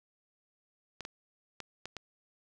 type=clicks; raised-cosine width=0.2 ms; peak=-23 dBFS; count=5; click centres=1.007 / 1.051 / 1.603 / 1.856 / 1.967 s; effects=none